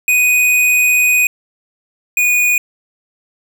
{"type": "tone pair in turn", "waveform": "square", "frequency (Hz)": [2489, 2462], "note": ["D#7", "D#7"], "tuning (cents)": [0, -19], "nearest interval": "unison", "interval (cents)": 19, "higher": "first", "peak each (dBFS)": [-10, -11], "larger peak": "first", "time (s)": [[0.08, 1.27], [2.17, 2.58]], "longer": "first", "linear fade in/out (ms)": 2, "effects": []}